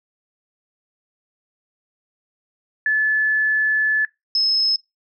sine tone pair in turn, 1730 / 5184 Hz, A6 / E8, -30 / -30 cents, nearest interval octave + perfect fifth, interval 1900 cents, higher second, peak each -15 dBFS, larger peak neither, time 2.86-4.05 / 4.35-4.76 s, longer first, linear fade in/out 2 ms, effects noise-tail reverb RT60 0.2 s tail -22 dB re dry

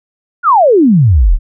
sine exponential sweep, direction down, 1480 to 30.87 Hz, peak -4 dBFS, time 0.43-1.39 s, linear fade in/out 50 ms, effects none

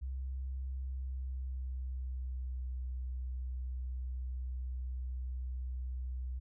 sine tone with pitch glide, 65.41 to 63.15 Hz, C2 to B1, 0 to +39 cents, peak -36 dBFS, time 0.01-6.4 s, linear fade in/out 20 ms, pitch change -61 cents, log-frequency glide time 0.75-2.7 s, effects none

